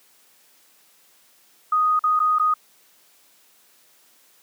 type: tone with dropouts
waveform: sine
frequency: 1244.5 Hz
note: D#6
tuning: in tune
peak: -16 dBFS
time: 1.72-2.54 s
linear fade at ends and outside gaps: 5 ms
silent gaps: 1.993-2.038 / 2.193-2.2 / 2.386-2.396 s
effects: white hiss -57 dBFS RMS until 4.42 s + high-pass 200 Hz 12 dB/octave